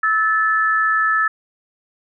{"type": "tone pair together", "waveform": "sine", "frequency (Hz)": [1305.8, 1743], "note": ["E6", "A6"], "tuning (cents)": [-17, -17], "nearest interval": "perfect fourth", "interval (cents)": 500, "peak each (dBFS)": -17, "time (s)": [0.03, 1.28], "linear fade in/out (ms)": 5, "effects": []}